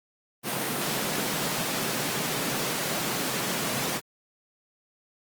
pink high-pass noise, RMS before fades -29 dBFS, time 0.43-4.01 s, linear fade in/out 50 ms, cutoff 130 Hz, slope 48 dB/octave, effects Opus 32 kbps

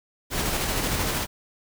pink noise with tremolo, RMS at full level -25 dBFS, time 0.3-1.27 s, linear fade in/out 50 ms, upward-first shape square, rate 13 Hz, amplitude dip 25%, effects none

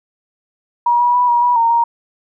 sine tone with pitch steps, 956 / 968 / 983 / 955 / 973 / 922 / 936 Hz, A#5 / B5 / B5 / A#5 / B5 / A#5 / A#5, +43 / -35 / -8 / +42 / -26 / -19 / +7 cents, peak -10 dBFS, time 0.86-1.84 s, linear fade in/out 5 ms, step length 140 ms, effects none

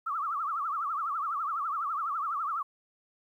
sine tone with vibrato, 1230 Hz, D#6, 20 cents flat, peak -29 dBFS, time 0.06-2.63 s, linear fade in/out 10 ms, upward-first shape triangle, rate 12 Hz, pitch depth 210 cents each way, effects 11-bit

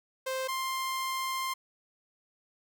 sawtooth tone pair in turn, 523.3 / 1052.4 Hz, C5 / C6, 0 / +10 cents, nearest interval octave, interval 1210 cents, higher second, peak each -27 dBFS, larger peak neither, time 0.26-0.48 / 0.48-1.54 s, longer second, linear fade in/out 10 ms, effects none

